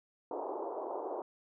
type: band-pass noise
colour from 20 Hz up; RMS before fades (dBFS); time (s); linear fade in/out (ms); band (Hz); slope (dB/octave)
pink; -39; 0.31-1.22; 2; 330 to 1000; 48
effects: none